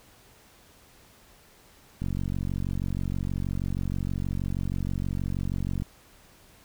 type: click train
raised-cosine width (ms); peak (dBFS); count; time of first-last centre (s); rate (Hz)
5; -18; 177; 2.02-5.821; 46.3
effects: pink hiss -56 dBFS RMS until 6.64 s